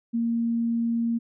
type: tone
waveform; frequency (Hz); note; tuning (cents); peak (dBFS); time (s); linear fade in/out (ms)
sine; 232.1; A#3; -7; -22; 0.13-1.19; 20
effects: none